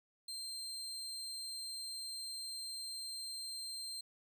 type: tone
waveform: 30% pulse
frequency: 4159 Hz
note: C8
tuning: 11 cents flat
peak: -39 dBFS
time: 0.28-4.01 s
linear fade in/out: 5 ms
effects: none